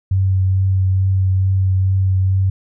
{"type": "tone with vibrato", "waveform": "sine", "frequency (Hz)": 94.9, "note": "F#2", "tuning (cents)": 44, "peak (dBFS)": -12, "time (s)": [0.11, 2.5], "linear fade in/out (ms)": 5, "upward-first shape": "triangle", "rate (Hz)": 2.3, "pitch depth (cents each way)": 17, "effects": []}